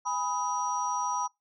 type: tone cluster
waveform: sine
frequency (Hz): 822 / 989 / 1261 / 5770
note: G#5 / B5 / D#6 / F#8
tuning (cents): -18 / +2 / +23 / -44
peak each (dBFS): -35 / -29 / -35 / -37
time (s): 0.05-1.28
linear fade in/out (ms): 20
effects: noise-tail reverb RT60 0.2 s tail -26 dB re dry + tanh soft clip ceiling -18 dBFS